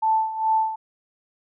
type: tone with tremolo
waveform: sine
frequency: 881 Hz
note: A5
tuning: 2 cents sharp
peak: -16 dBFS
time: 0.02-0.76 s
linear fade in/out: 10 ms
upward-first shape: sine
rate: 2.4 Hz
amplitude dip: 75%
effects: none